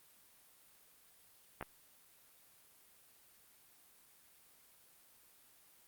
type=clicks; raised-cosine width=0.5 ms; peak=-26 dBFS; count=2; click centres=1.611 / 1.626 s; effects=white hiss -65 dBFS RMS until 5.87 s + Opus 32 kbps